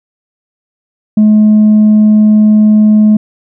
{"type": "tone with tanh clipping", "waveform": "triangle", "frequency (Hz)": 213.2, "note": "G#3", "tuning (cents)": 46, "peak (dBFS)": -3, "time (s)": [1.17, 3.17], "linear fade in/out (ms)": 5, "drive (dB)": 6, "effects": []}